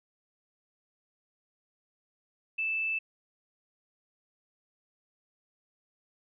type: tone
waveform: sine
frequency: 2637 Hz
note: E7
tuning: in tune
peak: -28 dBFS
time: 2.58-2.99 s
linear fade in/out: 10 ms
effects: none